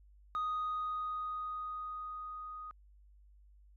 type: tone with level ramp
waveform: sine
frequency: 1244.5 Hz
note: D#6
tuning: in tune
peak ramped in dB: -30 to -43 dBFS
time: 0.35-2.71 s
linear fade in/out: 0 ms
effects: tanh soft clip ceiling -31 dBFS + added 50 Hz sine -58 dBFS peak until 3.76 s